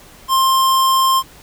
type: tone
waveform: square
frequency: 1056 Hz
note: C6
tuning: 16 cents sharp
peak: -12 dBFS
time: 0.28-1.23 s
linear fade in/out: 50 ms
effects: pink hiss -43 dBFS RMS until 1.42 s